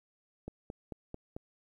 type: click train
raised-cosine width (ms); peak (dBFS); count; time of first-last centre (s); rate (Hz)
2; -27; 5; 0.48-1.365; 4.52
effects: 11-bit